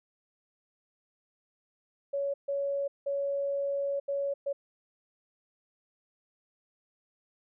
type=tone bursts at uneven times; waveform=sine; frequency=560 Hz; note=C#5; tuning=18 cents sharp; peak=-28 dBFS; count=5; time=2.13-2.34 / 2.48-2.88 / 3.06-4 / 4.08-4.34 / 4.46-4.53 s; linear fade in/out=10 ms; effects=none